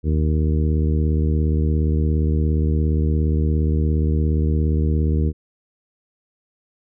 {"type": "harmonic tone", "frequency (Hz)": 77.2, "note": "D#2", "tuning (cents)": -13, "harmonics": [1, 2, 3, 4, 5, 6], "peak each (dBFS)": [-17, -23, -27, -29, -31, -33], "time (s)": [0.03, 5.33], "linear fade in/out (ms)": 50, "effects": []}